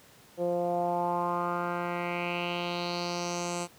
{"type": "tone with low-pass filter sweep", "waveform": "10% pulse", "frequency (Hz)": 174.61, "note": "F3", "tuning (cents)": 0, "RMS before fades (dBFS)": -31, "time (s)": [0.37, 3.68], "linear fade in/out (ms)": 50, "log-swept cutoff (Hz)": [490, 8200], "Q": 3.6, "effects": ["pink hiss -56 dBFS RMS until 3.78 s", "high-pass 100 Hz 12 dB/octave"]}